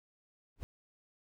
brown noise with exponential growth, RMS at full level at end -39 dBFS, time 0.56-0.63 s, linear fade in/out 0 ms, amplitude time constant 15 ms, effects none

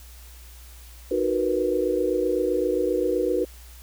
sine chord, B major seventh, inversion first, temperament equal, 311.1 / 370 / 466.2 / 493.9 Hz, D#4 / F#4 / A#4 / B4, 0 / 0 / 0 / 0 cents, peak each -28 / -25 / -28 / -25 dBFS, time 1.11-3.45 s, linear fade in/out 5 ms, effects added 60 Hz sine -43 dBFS peak until 3.82 s + white hiss -50 dBFS RMS until 3.82 s

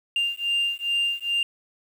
sine beating tone pair, 2794 / 2796.4 Hz, F7 / F7, 0 / +2 cents, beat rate 2.4 Hz, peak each -24 dBFS, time 0.16-1.43 s, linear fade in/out 2 ms, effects tanh soft clip ceiling -18 dBFS + 8-bit

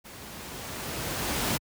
pink noise with level ramp, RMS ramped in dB -45 to -26 dBFS, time 0.04-1.58 s, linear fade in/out 20 ms, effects high-pass 60 Hz 12 dB/octave

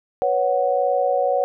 sine chord, B suspended second, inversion none, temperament just, 493.9 / 555.6 / 740.8 Hz, B4 / C#5 / F#5, 0 / +4 / +2 cents, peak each -23 / -20 / -21 dBFS, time 0.22-1.44 s, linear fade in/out 0 ms, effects none

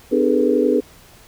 sine tone cluster, 256.2 / 302.9 / 404.7 / 435.5 / 487.5 Hz, C4 / D#4 / G#4 / A4 / B4, -36 / -46 / -45 / -18 / -23 cents, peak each -20 dBFS, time 0.11-0.81 s, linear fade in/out 20 ms, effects pink hiss -47 dBFS RMS until 1.27 s

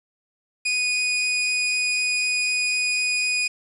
sawtooth tone, 2476 Hz, D#7, 9 cents flat, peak -17 dBFS, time 0.65-3.48 s, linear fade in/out 10 ms, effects resampled to 24000 Hz + 8-bit

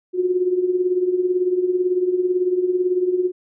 sine tone with tremolo, 363.4 Hz, F#4, 31 cents flat, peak -13 dBFS, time 0.13-3.32 s, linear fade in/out 50 ms, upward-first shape triangle, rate 18 Hz, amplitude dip 75%, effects none

